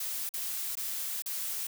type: noise with dropouts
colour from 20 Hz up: blue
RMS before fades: -35 dBFS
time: 0-1.67 s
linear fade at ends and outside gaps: 5 ms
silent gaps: 0.292-0.338 / 0.754-0.77 / 1.222-1.259 s
effects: none